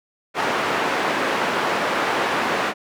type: band-pass noise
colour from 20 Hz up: white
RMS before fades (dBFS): -22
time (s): 0.34-2.74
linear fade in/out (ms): 50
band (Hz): 240 to 1500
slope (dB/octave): 12
effects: none